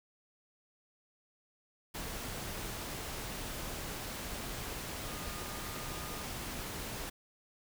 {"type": "tone in noise", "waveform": "sine", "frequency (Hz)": 1221, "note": "D#6", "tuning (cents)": -33, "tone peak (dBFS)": -50, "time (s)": [5.04, 6.24], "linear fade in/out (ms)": 10, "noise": "pink", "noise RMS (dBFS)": -41, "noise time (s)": [1.94, 7.1], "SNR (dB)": -12, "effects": []}